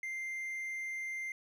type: tone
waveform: triangle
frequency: 2093 Hz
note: C7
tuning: in tune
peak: -35 dBFS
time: 0.03-1.32 s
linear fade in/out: 2 ms
effects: none